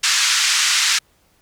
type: band-pass noise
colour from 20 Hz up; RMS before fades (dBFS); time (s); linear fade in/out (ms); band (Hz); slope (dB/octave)
white; -17; 0.03-0.99; 10; 1300 to 6900; 24
effects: pink hiss -59 dBFS RMS until 1.41 s